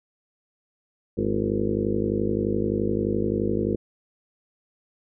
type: harmonic tone with a mistuned harmonic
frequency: 51.6 Hz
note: G#1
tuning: 10 cents flat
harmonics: 1 / 2 / 3 / 4 / 5 / 6 / 7 / 8 / 9 / 10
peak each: -36 / -31 / -38 / -28 / -32 / -31 / -28 / -32 / -30 / -37 dBFS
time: 1.17-3.76 s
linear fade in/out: 10 ms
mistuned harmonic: 6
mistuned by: +64 cents
effects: none